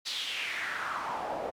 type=noise with band-pass filter sweep; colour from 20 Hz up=pink; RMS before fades=-35 dBFS; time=0.05-1.51 s; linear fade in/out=20 ms; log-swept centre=4200 to 560 Hz; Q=3.5; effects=Opus 48 kbps